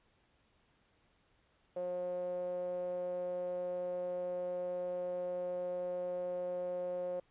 sawtooth tone with band-pass filter, 179.1 Hz, F3, 44 cents sharp, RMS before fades -38 dBFS, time 1.76-7.2 s, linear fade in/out 5 ms, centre 550 Hz, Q 9, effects pink hiss -72 dBFS RMS until 7.3 s + resampled to 8000 Hz

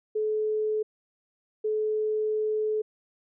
sine tone bursts at uneven times, 430 Hz, A4, 40 cents flat, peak -24 dBFS, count 2, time 0.15-0.83 / 1.64-2.82 s, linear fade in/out 10 ms, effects none

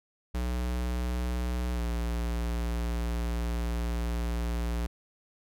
square tone with pitch glide, 61 to 58.48 Hz, B1 to A#1, -21 to +6 cents, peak -29 dBFS, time 0.34-4.87 s, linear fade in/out 10 ms, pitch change -73 cents, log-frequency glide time 1.74-1.8 s, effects none

